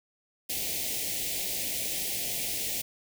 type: band-stop noise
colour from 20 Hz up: white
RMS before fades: -32 dBFS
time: 0.49-2.82 s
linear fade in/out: 10 ms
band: 760 to 2000 Hz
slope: 48 dB/octave
effects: none